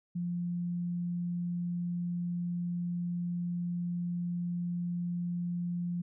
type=tone; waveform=sine; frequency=174.61 Hz; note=F3; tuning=in tune; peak=-31 dBFS; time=0.15-6.02 s; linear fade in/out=10 ms; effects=none